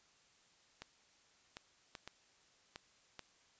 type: clicks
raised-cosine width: 0.2 ms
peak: -29 dBFS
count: 6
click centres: 0.82 / 1.569 / 1.952 / 2.076 / 2.759 / 3.193 s
effects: white hiss -69 dBFS RMS until 3.59 s + resampled to 16000 Hz